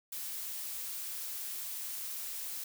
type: noise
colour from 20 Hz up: blue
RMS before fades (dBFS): -40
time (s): 0.12-2.64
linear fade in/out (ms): 5
effects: none